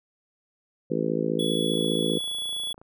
harmonic tone, 55 Hz, A1, in tune, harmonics 3 / 4 / 5 / 6 / 7 / 8 / 9, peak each -31 / -31 / -31 / -31 / -31 / -31 / -31 dBFS, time 0.9-2.19 s, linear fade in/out 10 ms
square tone, 3387 Hz, G#7, 33 cents sharp, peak -29 dBFS, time 1.39-2.73 s, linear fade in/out 5 ms
click train, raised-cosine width 1 ms, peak -35 dBFS, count 31, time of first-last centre 1.74-2.815 s, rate 27.9 Hz
effects none

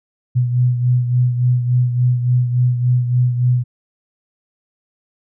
sine beating tone pair, 123.47 / 126.97 Hz, B2 / B2, 0 / +48 cents, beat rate 3.5 Hz, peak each -13 / -21 dBFS, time 0.35-3.64 s, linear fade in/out 20 ms, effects none

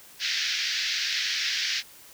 white band-pass noise, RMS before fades -28 dBFS, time 0.19-1.83 s, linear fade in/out 50 ms, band 1600 to 5600 Hz, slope 48 dB/octave, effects white hiss -50 dBFS RMS until 2.13 s

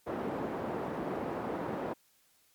pink band-pass noise, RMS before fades -36 dBFS, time 0.06-1.94 s, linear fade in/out 20 ms, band 230 to 860 Hz, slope 12 dB/octave, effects white hiss -68 dBFS RMS until 2.54 s + MP3 96 kbps

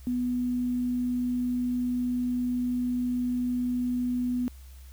sine tone with quantisation, 246.9 Hz, B3, in tune, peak -25 dBFS, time 0.07-4.48 s, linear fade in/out 0 ms, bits 9, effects added 65 Hz sine -44 dBFS peak until 4.92 s + white hiss -58 dBFS RMS until 4.92 s

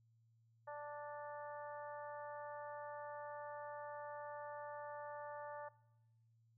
harmonic tone, 293.7 Hz, D4, in tune, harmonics 2 / 3 / 4 / 5 / 6, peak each -49 / -50 / -55 / -60 / -59 dBFS, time 0.67-5.69 s, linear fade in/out 10 ms, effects noise-tail reverb RT60 0.9 s tail -20 dB re dry + added 114 Hz sine -70 dBFS peak until 6.57 s

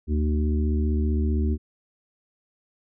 harmonic tone, 75.4 Hz, D2, 46 cents sharp, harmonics 1 / 3 / 4 / 5, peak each -21 / -28 / -33 / -34 dBFS, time 0.07-1.58 s, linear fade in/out 50 ms, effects none

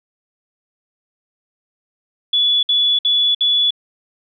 sine tone bursts, 3425 Hz, A7, 47 cents flat, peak -12 dBFS, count 4, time 2.33-3.707 s, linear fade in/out 5 ms, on 300 ms, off 59 ms, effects none

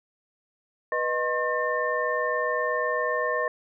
sine tone cluster, 491.2 / 619 / 1073 / 1802 Hz, B4 / D#5 / C6 / A6, -9 / -9 / +43 / +41 cents, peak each -29 dBFS, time 0.92-3.48 s, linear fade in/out 2 ms, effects none

